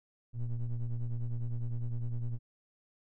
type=ring-modulated tone; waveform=triangle; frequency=61.74 Hz; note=B1; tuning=in tune; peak=-26 dBFS; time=0.33-2.39 s; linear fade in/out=50 ms; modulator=56.8 Hz; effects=none